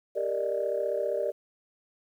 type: chord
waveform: sine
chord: Eb major seventh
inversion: first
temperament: equal with one note detuned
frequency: 395.9 / 466.2 / 587.3 / 622.3 Hz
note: G4 / Bb4 / D5 / Eb5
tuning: +17 / 0 / 0 / 0 cents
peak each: -33 / -32 / -29 / -34 dBFS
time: 0.15-1.32 s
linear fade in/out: 20 ms
effects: tanh soft clip ceiling -17 dBFS + 10-bit